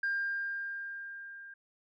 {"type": "tone with level ramp", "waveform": "sine", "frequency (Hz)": 1600, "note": "G6", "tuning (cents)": 35, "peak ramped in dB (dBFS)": [-27, -46], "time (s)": [0.03, 1.54], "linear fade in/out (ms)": 5, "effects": ["tanh soft clip ceiling -26 dBFS"]}